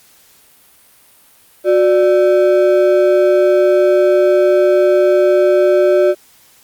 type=ring-modulated tone; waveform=triangle; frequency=478.2 Hz; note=A#4; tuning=44 cents sharp; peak=-3 dBFS; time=1.64-6.15 s; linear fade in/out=50 ms; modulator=113 Hz; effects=white hiss -48 dBFS RMS until 6.63 s + Opus 48 kbps